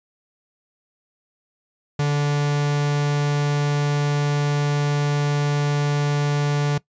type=tone; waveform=45% pulse; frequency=145.4 Hz; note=D3; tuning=17 cents flat; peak=-18 dBFS; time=1.99-6.78 s; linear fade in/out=5 ms; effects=noise-tail reverb RT60 0.1 s tail -20 dB re dry + resampled to 16000 Hz